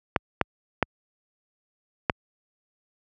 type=clicks; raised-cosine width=0.5 ms; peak=-4 dBFS; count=4; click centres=0.162 / 0.413 / 0.827 / 2.098 s; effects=high-pass 60 Hz 12 dB/octave